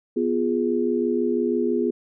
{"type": "chord", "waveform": "sine", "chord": "F diminished", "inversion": "second", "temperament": "equal", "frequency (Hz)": [246.9, 349.2, 415.3], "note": ["Cb4", "F4", "Ab4"], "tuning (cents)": [0, 0, 0], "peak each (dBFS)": -24, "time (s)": [0.16, 1.91], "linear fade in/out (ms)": 10, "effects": []}